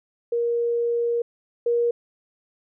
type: tone pair in turn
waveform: sine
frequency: 471.4 / 473.6 Hz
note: A#4 / A#4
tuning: +19 / +27 cents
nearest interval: unison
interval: 8 cents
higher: second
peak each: -20 / -18 dBFS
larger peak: second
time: 0.32-1.22 / 1.66-1.91 s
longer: first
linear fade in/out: 5 ms
effects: none